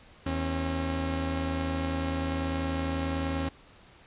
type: tone pair together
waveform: sawtooth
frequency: 80.3 / 270.5 Hz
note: E2 / C#4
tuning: -45 / -42 cents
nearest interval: octave + major sixth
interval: 2103 cents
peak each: -27 dBFS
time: 0.26-3.49 s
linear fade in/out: 5 ms
effects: pink hiss -55 dBFS RMS until 4.06 s + resampled to 8000 Hz